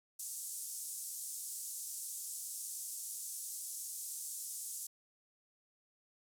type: band-pass noise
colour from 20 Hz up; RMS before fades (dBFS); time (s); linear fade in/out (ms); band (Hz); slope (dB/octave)
pink; -44; 0.19-4.87; 5; 7000 to 12000; 24
effects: none